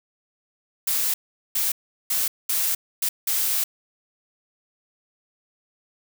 blue noise bursts at uneven times, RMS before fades -23 dBFS, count 6, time 0.87-1.14 / 1.55-1.72 / 2.1-2.28 / 2.49-2.75 / 3.02-3.09 / 3.27-3.64 s, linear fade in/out 5 ms, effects none

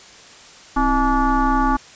sine tone with frequency modulation, 560 Hz, C#5, 18 cents sharp, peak -14 dBFS, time 0.76-1.77 s, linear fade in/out 10 ms, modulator 296 Hz, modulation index 2.4, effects white hiss -43 dBFS RMS until 1.95 s + resampled to 16000 Hz

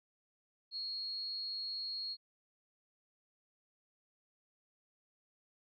sine tone with amplitude modulation, 4294 Hz, C8, 44 cents sharp, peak -36 dBFS, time 0.71-2.17 s, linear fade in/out 50 ms, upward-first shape sine, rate 205 Hz, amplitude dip 40%, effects none

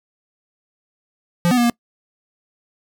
square tone with pitch steps, 173.4 / 249.9 / 239.8 / 237 Hz, F3 / B3 / A#3 / A#3, -12 / +21 / +49 / +29 cents, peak -14 dBFS, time 1.45-1.698 s, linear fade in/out 0 ms, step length 62 ms, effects noise-tail reverb RT60 0.1 s tail -25 dB re dry

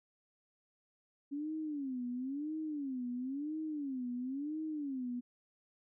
sine tone with vibrato, 277.2 Hz, C#4, in tune, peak -36 dBFS, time 1.31-5.21 s, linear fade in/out 20 ms, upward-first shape sine, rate 0.98 Hz, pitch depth 220 cents each way, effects none

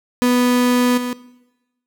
35% pulse tone with level steps, 246.9 Hz, B3, in tune, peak -11 / -19 dBFS, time 0.22-1.13 s, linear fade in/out 0 ms, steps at 0.97 s, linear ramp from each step 10 ms, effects noise-tail reverb RT60 1.0 s tail -19 dB re dry

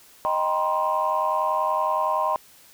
sine chord, C minor seventh, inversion first, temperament equal with one note detuned, 622.3 / 784 / 955.8 / 1046.5 Hz, Eb5 / G5 / Bb5 / C6, 0 / 0 / +43 / 0 cents, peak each -26 / -28 / -25 / -24 dBFS, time 0.25-2.36 s, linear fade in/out 0 ms, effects tanh soft clip ceiling -12 dBFS + white hiss -52 dBFS RMS until 2.73 s

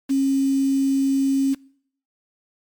sine tone with quantisation, 271.6 Hz, C#4, 35 cents flat, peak -16 dBFS, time 0.09-1.55 s, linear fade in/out 20 ms, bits 6, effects noise-tail reverb RT60 0.6 s tail -23 dB re dry + MP3 96 kbps

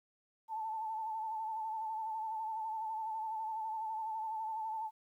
sine tone with vibrato, 880 Hz, A5, in tune, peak -36 dBFS, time 0.48-4.91 s, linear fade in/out 50 ms, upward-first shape sine, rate 12 Hz, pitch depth 42 cents each way, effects 12-bit

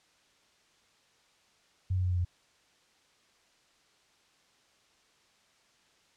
sine tone with pitch steps, 93 / 91.77 / 90.56 / 89.37 / 88.19 Hz, F#2 / F#2 / F#2 / F2 / F2, +9 / -14 / -37 / +40 / +17 cents, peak -26 dBFS, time 1.9-2.25 s, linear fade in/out 10 ms, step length 70 ms, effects white hiss -66 dBFS RMS until 6.16 s + low-pass 6000 Hz 12 dB/octave

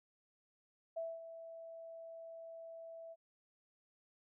sine tone with ADSR envelope, 659.3 Hz, E5, in tune, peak -37 dBFS, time 0.96-3.16 s, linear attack 14 ms, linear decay 220 ms, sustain -11 dB, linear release 41 ms, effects none

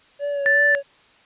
triangle tone with vibrato, 567 Hz, C#5, 39 cents sharp, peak -20 dBFS, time 0.19-0.83 s, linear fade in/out 50 ms, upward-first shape sine, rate 2.7 Hz, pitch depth 30 cents each way
sine tone, 1760 Hz, A6, in tune, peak -14 dBFS, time 0.46-0.75 s, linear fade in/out 0 ms
effects white hiss -54 dBFS RMS until 1.25 s + resampled to 8000 Hz

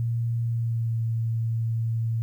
sine tone with pitch glide, 116.54 to 113.94 Hz, A#2 to A#2, 0 to -39 cents, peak -23 dBFS, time 0-2.22 s, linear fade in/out 0 ms, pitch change -39 cents, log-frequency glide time 0.45-1.01 s, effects 10-bit

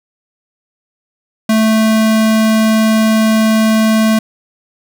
square tone, 219.8 Hz, A3, 2 cents flat, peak -9 dBFS, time 1.49-4.19 s, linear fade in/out 5 ms, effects none

